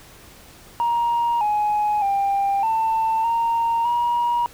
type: tone with pitch steps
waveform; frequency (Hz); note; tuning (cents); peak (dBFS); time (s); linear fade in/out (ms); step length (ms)
sine; 942 / 838 / 794 / 893 / 925 / 954; A#5 / G#5 / G5 / A5 / A#5 / A#5; +18 / +15 / +22 / +25 / -14 / +40; -16; 0.8-4.46; 0; 610
effects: tanh soft clip ceiling -15 dBFS + pink hiss -46 dBFS RMS until 4.53 s